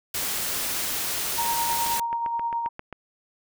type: noise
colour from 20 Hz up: white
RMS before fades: -28 dBFS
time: 0.14-2 s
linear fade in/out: 5 ms
type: tone with tremolo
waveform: sine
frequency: 932.3 Hz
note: A#5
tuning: in tune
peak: -23 dBFS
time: 1.37-2.69 s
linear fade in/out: 20 ms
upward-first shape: sine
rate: 9.4 Hz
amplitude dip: 35%
type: click train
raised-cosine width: 0.5 ms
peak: -21 dBFS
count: 10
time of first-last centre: 1.73-2.927 s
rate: 7.52 Hz
effects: none